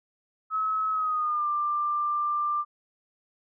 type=tone with pitch glide; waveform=sine; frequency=1287 to 1187 Hz; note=E6 to D6; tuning=-42 to +18 cents; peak=-24 dBFS; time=0.5-2.65 s; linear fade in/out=50 ms; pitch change=-140 cents; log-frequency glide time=0.91-1.48 s; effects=none